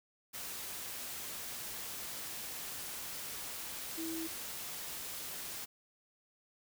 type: tone in noise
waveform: sine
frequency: 326.3 Hz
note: E4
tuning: 18 cents flat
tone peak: -38 dBFS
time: 3.97-4.28 s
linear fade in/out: 20 ms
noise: white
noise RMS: -43 dBFS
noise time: 0.33-5.66 s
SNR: +2 dB
effects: none